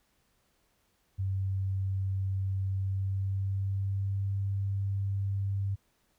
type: tone with pitch glide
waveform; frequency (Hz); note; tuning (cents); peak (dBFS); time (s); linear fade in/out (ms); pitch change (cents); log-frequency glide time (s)
sine; 96.2 to 98.51; G2 to G2; -32 to +9; -28; 1.18-5.76; 20; +41; 2.7-4.34
effects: pink hiss -72 dBFS RMS until 6.18 s